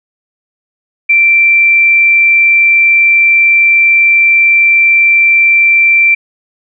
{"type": "tone", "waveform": "sine", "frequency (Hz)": 2349, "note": "D7", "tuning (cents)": 0, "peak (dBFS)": -4, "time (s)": [1.09, 6.15], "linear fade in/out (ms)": 10, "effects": []}